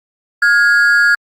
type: ring-modulated tone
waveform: triangle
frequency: 1540 Hz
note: G6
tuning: 31 cents flat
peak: -3 dBFS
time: 0.42-1.15 s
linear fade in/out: 5 ms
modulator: 119 Hz
effects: Opus 48 kbps